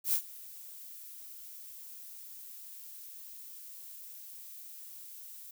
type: noise with ADSR envelope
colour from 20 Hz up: violet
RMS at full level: -27 dBFS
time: 0.04-5.51 s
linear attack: 90 ms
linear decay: 82 ms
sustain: -21 dB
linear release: 6 ms
effects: none